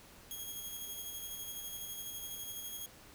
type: tone with tremolo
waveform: 5% pulse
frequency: 3281 Hz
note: G#7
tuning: 22 cents flat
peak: -32 dBFS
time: 0.31-2.86 s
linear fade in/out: 0 ms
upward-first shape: square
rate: 12 Hz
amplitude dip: 30%
effects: pink hiss -57 dBFS RMS until 3.14 s